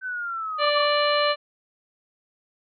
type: exponential sweep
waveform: sine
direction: down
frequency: 1537 to 1108.7 Hz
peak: -27 dBFS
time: 0.01-0.88 s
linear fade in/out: 50 ms
type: harmonic tone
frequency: 587.3 Hz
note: D5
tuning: in tune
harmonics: 1 / 2 / 3 / 4 / 5 / 6 / 7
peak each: -22 / -24 / -29 / -31 / -29 / -39 / -29 dBFS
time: 0.58-1.36 s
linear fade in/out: 50 ms
effects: none